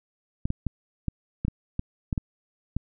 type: clicks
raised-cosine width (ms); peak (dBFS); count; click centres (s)
5; -14; 10; 0.455 / 0.504 / 0.667 / 1.083 / 1.45 / 1.482 / 1.794 / 2.128 / 2.178 / 2.766
effects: none